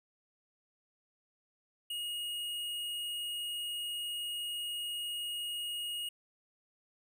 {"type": "tone with hard clipping", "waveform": "triangle", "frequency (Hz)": 2873, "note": "F7", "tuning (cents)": 48, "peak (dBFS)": -37, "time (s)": [1.9, 6.09], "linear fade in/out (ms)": 5, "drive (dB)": 15, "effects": []}